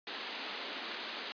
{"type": "band-pass noise", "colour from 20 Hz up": "white", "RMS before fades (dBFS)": -42, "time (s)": [0.07, 1.32], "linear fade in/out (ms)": 0, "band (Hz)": [210, 4400], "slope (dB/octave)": 48, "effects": ["resampled to 11025 Hz"]}